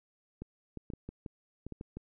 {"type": "clicks", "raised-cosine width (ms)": 3, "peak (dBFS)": -28, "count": 10, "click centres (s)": [0.42, 0.773, 0.902, 0.936, 1.09, 1.262, 1.666, 1.723, 1.811, 1.97], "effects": []}